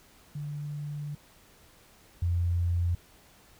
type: tone pair in turn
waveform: sine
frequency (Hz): 146.83 / 86.68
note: D3 / F2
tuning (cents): 0 / -12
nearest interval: major sixth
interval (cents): 912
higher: first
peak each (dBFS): -33 / -24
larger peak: second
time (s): 0.35-1.15 / 2.22-2.95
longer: first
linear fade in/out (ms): 5
effects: pink hiss -58 dBFS RMS until 3.59 s